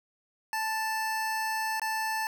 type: tone with dropouts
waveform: 25% pulse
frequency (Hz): 880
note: A5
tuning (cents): 0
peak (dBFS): -25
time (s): 0.53-2.27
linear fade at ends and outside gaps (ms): 1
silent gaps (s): 1.797-1.817
effects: none